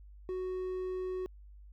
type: tone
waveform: triangle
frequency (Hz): 370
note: F#4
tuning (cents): 0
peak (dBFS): -32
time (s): 0.29-1.26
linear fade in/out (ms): 0
effects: added 50 Hz sine -50 dBFS peak until 1.72 s